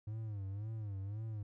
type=tone with vibrato; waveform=triangle; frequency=103.83 Hz; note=G#2; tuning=in tune; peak=-37 dBFS; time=0.07-1.43 s; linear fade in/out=5 ms; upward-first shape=sine; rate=1.9 Hz; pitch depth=130 cents each way; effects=none